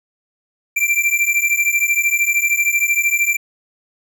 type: beating tone pair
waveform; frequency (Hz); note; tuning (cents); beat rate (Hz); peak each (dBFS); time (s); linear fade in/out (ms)
square; 2349 / 2362; D7 / D7; 0 / +9; 13; -18; 0.76-3.37; 10
effects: none